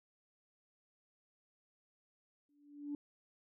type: tone with exponential growth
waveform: sine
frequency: 290.1 Hz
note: D4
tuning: 21 cents flat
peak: -35 dBFS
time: 2.49-2.95 s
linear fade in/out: 2 ms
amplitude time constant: 100 ms
effects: tanh soft clip ceiling -32 dBFS